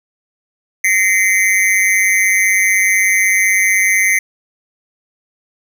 square tone with amplitude modulation, 2065 Hz, C7, 23 cents flat, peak -7 dBFS, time 0.84-4.19 s, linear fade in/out 5 ms, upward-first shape sine, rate 196 Hz, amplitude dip 95%, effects none

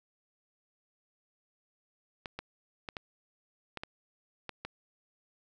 clicks, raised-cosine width 0.3 ms, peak -22 dBFS, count 8, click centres 2.258 / 2.39 / 2.888 / 2.968 / 3.773 / 3.835 / 4.493 / 4.65 s, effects none

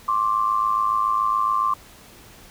sine tone pair together, 1058 / 1165.1 Hz, C6 / D6, +19 / -14 cents, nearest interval major second, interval 167 cents, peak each -21 / -21 dBFS, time 0.08-1.74 s, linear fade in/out 5 ms, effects pink hiss -47 dBFS RMS until 2.5 s

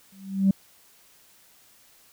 sine tone with exponential growth, 193.9 Hz, G3, 19 cents flat, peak -12 dBFS, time 0.12-0.51 s, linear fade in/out 5 ms, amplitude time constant 84 ms, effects tanh soft clip ceiling -12 dBFS + white hiss -57 dBFS RMS until 2.12 s

